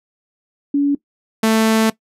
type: tone pair in turn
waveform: sine / sawtooth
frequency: 284.2 / 221.5 Hz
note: C#4 / A3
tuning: +43 / +12 cents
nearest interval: major third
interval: 431 cents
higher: first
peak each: -12 / -8 dBFS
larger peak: second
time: 0.74-0.95 / 1.43-1.9 s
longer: second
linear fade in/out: 5 ms
effects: noise-tail reverb RT60 0.1 s tail -19 dB re dry + resampled to 32000 Hz